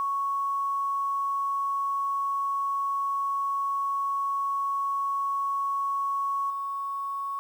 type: tone with level steps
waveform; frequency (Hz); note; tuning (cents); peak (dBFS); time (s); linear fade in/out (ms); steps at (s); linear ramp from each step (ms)
sine; 1108.7; C#6; 0; -25 / -29; 0-7.39; 0; 6.5; 2
effects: 9-bit